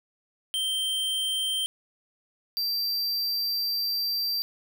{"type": "tone pair in turn", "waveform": "square", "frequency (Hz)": [3136, 4699], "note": ["G7", "D8"], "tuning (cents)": [0, 0], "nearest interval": "perfect fifth", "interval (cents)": 700, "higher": "second", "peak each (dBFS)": -26, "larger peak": "neither", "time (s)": [[0.54, 1.66], [2.57, 4.42]], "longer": "second", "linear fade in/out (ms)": 0, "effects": []}